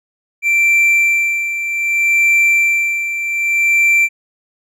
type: tone with tremolo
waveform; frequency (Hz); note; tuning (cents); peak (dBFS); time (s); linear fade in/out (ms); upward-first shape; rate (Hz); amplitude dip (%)
triangle; 2349; D7; 0; -7; 0.42-4.09; 50; sine; 0.64; 65
effects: none